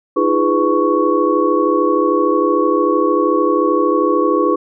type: tone cluster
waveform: sine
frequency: 308.7 / 341.9 / 411.3 / 497.5 / 1112 Hz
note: D#4 / F4 / G#4 / B4 / C#6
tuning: -14 / -37 / -17 / +13 / +5 cents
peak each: -18 dBFS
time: 0.16-4.56 s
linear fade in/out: 10 ms
effects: none